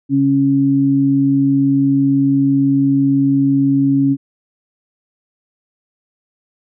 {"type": "tone pair together", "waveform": "sine", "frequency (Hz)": [138, 276], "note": ["C#3", "C#4"], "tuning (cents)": [-7, -7], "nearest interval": "octave", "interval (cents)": 1200, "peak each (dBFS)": [-18, -11], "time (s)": [0.09, 4.17], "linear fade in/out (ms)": 50, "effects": []}